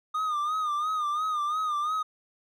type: tone with vibrato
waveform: triangle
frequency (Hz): 1223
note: D#6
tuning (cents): -30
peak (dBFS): -24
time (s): 0.14-2.03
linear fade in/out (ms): 10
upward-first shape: sine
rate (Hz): 2.9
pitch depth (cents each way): 74
effects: none